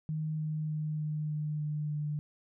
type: tone with pitch steps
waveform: sine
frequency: 155.56 / 154.49 / 153.42 / 152.36 / 151.31 / 150.26 / 149.22 Hz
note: D#3 / D#3 / D#3 / D#3 / D#3 / D3 / D3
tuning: 0 / -12 / -24 / -36 / -48 / +40 / +28 cents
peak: -31 dBFS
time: 0.09-2.19 s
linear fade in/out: 0 ms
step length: 300 ms
effects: none